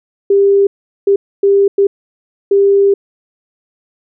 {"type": "tone bursts at uneven times", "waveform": "sine", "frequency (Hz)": 397.7, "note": "G4", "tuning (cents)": 25, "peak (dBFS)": -6, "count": 5, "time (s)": [[0.3, 0.67], [1.07, 1.16], [1.43, 1.68], [1.78, 1.87], [2.51, 2.94]], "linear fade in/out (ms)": 5, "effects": []}